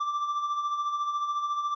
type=tone with tremolo; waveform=triangle; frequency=1174.7 Hz; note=D6; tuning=in tune; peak=-23 dBFS; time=0-1.75 s; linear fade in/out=10 ms; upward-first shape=sine; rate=14 Hz; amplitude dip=50%; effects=resampled to 16000 Hz